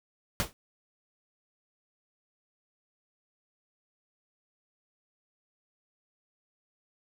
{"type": "noise with exponential decay", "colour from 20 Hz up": "pink", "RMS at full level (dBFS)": -25, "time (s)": [0.4, 0.53], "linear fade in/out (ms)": 0, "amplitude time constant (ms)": 28, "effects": []}